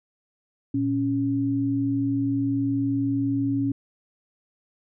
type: tone pair together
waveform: sine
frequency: 116.55 / 277.2 Hz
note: A#2 / C#4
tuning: 0 / 0 cents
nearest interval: octave + minor third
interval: 1500 cents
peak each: -28 / -22 dBFS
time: 0.74-3.72 s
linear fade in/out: 5 ms
effects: none